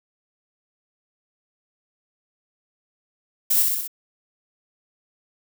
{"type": "noise with echo", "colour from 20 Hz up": "violet", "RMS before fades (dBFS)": -19, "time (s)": [3.5, 3.63], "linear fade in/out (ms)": 10, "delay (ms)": 62, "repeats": 4, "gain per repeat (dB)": -3, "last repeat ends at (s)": 3.878, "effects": []}